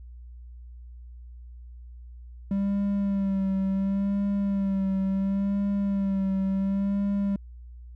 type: tone with vibrato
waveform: triangle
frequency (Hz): 196.3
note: G3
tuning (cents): +3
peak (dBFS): -21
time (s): 2.51-7.36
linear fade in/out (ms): 2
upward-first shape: sine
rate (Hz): 0.71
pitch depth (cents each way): 37
effects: added 60 Hz sine -41 dBFS peak until 7.95 s